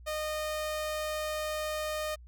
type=tone; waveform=sawtooth; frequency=614 Hz; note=D#5; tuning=23 cents flat; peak=-28 dBFS; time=0.06-2.16 s; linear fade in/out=20 ms; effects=added 60 Hz sine -48 dBFS peak until 2.27 s